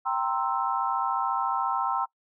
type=chord; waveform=sine; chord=C dominant seventh; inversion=second; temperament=equal; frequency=784 / 932.3 / 1046.5 / 1318.5 Hz; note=G5 / Bb5 / C6 / E6; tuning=0 / 0 / 0 / 0 cents; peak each=-30 dBFS; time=0.05-2.06 s; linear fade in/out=20 ms; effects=noise-tail reverb RT60 0.1 s tail -22 dB re dry